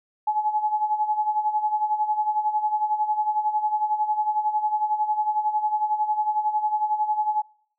sine tone with tremolo, 851 Hz, G#5, 42 cents sharp, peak -18 dBFS, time 0.27-7.42 s, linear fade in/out 5 ms, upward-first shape sine, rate 11 Hz, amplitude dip 70%, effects noise-tail reverb RT60 0.6 s tail -24 dB re dry

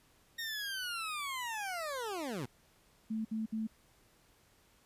20% pulse linear sweep, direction down, 1864.7 to 109.1 Hz, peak -32 dBFS, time 0.38-2.46 s, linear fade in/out 10 ms
sine tone bursts, 220 Hz, A3, in tune, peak -33 dBFS, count 3, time 3.1-3.672 s, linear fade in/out 10 ms, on 150 ms, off 61 ms
effects pink hiss -67 dBFS RMS until 4.85 s + resampled to 32000 Hz

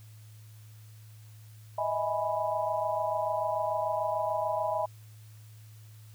sine chord, E major seventh, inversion third, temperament equal with one note detuned, 622.3 / 649.1 / 830.6 / 987.8 Hz, D#5 / E5 / G#5 / B5, 0 / -27 / 0 / 0 cents, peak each -33 dBFS, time 1.78-4.86 s, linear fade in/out 5 ms, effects added 108 Hz sine -48 dBFS peak until 6.14 s + white hiss -61 dBFS RMS until 6.14 s

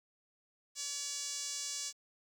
5% pulse tone with band-pass filter, 570 Hz, C#5, 48 cents sharp, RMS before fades -40 dBFS, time 0.75-1.93 s, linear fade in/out 50 ms, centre 6800 Hz, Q 1.8, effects 10-bit

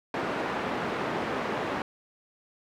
pink band-pass noise, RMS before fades -31 dBFS, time 0.14-1.82 s, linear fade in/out 2 ms, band 240 to 1800 Hz, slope 12 dB/octave, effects none

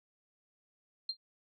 sine tone with exponential decay, 4186 Hz, C8, in tune, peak -29 dBFS, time 1.09-1.17 s, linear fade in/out 5 ms, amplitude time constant 16 ms, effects none

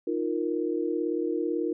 sine chord, Eb suspended second, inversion none, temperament equal, 311.1 / 349.2 / 466.2 Hz, Eb4 / F4 / Bb4, 0 / 0 / 0 cents, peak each -30 / -29 / -31 dBFS, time 0.07-1.73 s, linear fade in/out 5 ms, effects none

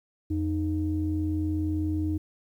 sine tone pair together, 86.17 / 309.3 Hz, F2 / D#4, -23 / -10 cents, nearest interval octave + minor seventh, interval 2213 cents, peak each -27 dBFS, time 0.3-2.18 s, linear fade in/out 10 ms, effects tanh soft clip ceiling -17 dBFS + 10-bit

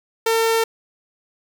sawtooth tone, 452.6 Hz, A4, 49 cents sharp, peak -12 dBFS, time 0.26-0.64 s, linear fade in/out 5 ms, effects none

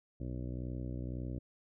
harmonic tone, 61.9 Hz, B1, 5 cents sharp, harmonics 1 / 2 / 3 / 4 / 5 / 6 / 7 / 8 / 9 / 10, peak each -41 / -41 / -49 / -46 / -47 / -53 / -61 / -57 / -55 / -63 dBFS, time 0.2-1.39 s, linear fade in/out 5 ms, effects none

